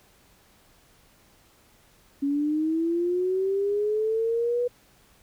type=linear sweep; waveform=sine; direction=up; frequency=277.2 to 491.3 Hz; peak=-22 dBFS; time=2.22-4.68 s; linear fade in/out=10 ms; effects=pink hiss -59 dBFS RMS until 5.22 s